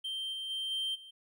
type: tone with level steps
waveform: triangle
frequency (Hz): 3140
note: G7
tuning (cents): +2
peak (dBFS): -33 / -35 / -32 / -30 / -47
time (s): 0.04-1.11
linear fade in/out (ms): 10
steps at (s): 0.32 / 0.49 / 0.7 / 0.94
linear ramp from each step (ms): 20
effects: none